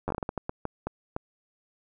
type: slowing click train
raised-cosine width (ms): 1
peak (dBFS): -16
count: 13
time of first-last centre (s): 0.08-1.164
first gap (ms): 10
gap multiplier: 1.36
effects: none